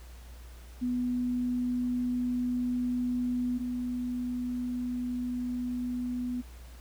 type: tone pair in turn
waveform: sine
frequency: 246.9 / 246.9 Hz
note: B3 / B3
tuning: 0 / 0 cents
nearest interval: unison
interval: 0 cents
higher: neither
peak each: -27 / -30 dBFS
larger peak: first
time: 0.81-3.59 / 3.59-6.42 s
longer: second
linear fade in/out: 20 ms
effects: added 60 Hz sine -45 dBFS peak until 6.8 s + pink hiss -56 dBFS RMS until 6.8 s